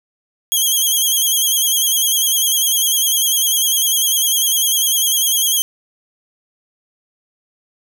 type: tone with vibrato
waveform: 10% pulse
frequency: 3213 Hz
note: G7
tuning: 42 cents sharp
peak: -6 dBFS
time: 0.52-5.62 s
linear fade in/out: 0 ms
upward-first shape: square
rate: 10 Hz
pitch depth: 48 cents each way
effects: none